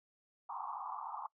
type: band-pass noise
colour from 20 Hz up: pink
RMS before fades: -43 dBFS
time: 0.49-1.27 s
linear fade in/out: 5 ms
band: 770 to 1200 Hz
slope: 96 dB/octave
effects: noise-tail reverb RT60 0.1 s tail -23 dB re dry